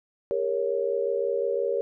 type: chord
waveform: sine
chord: G diminished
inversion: none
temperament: equal with one note detuned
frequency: 400.5 / 466.2 / 554.4 Hz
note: G4 / Bb4 / Db5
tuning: +37 / 0 / 0 cents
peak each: -29 / -27 / -28 dBFS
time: 0.31-1.81 s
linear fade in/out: 0 ms
effects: none